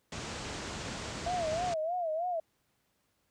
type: low-pass noise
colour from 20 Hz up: pink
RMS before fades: -39 dBFS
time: 0.12-1.74 s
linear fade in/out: 2 ms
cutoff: 8000 Hz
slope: 48 dB/octave
type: tone with vibrato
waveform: sine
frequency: 672 Hz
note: E5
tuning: 33 cents sharp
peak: -30 dBFS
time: 1.26-2.4 s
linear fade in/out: 5 ms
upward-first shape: sine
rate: 3.2 Hz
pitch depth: 140 cents each way
effects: pink hiss -75 dBFS RMS until 3.3 s + high-pass 60 Hz 12 dB/octave